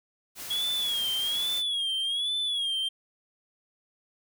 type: noise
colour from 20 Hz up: white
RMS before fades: -39 dBFS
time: 0.35-1.63 s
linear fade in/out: 50 ms
type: tone with vibrato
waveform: triangle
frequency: 3322 Hz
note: G#7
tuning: in tune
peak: -25 dBFS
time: 0.5-2.89 s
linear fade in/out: 10 ms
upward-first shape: sine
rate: 1.2 Hz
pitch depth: 100 cents each way
effects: none

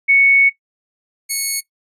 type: tone pair in turn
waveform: sine / 5% pulse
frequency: 2217 / 2206 Hz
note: C#7 / C#7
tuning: 0 / -9 cents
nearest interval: unison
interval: 9 cents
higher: first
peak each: -8 / -8 dBFS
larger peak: neither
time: 0.08-0.5 / 1.29-1.61 s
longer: first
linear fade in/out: 20 ms
effects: noise-tail reverb RT60 0.1 s tail -17 dB re dry + resampled to 32000 Hz

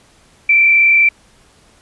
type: tone with frequency modulation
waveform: sine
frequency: 2342 Hz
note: D7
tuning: 5 cents flat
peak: -7 dBFS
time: 0.49-1.09 s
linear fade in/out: 5 ms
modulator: 36 Hz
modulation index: 1
effects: pink hiss -50 dBFS RMS until 1.81 s + resampled to 24000 Hz

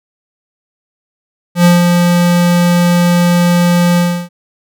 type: tone with ADSR envelope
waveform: square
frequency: 174.8 Hz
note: F3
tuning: 2 cents sharp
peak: -4 dBFS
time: 1.55-4.29 s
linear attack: 95 ms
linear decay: 170 ms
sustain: -4 dB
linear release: 310 ms
effects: none

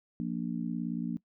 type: chord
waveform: sine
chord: Bb major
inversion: second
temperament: just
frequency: 174.81 / 233.1 / 291.4 Hz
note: F3 / Bb3 / D4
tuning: +2 / 0 / -13 cents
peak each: -35 / -34 / -38 dBFS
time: 0.2-1.17 s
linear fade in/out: 0 ms
effects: noise-tail reverb RT60 0.1 s tail -22 dB re dry

